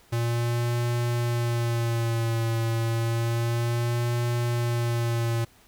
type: tone with vibrato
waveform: square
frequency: 117 Hz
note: A#2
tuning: 7 cents sharp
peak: -24 dBFS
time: 0.12-5.45 s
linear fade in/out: 10 ms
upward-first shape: sine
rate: 0.3 Hz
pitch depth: 40 cents each way
effects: pink hiss -57 dBFS RMS until 5.67 s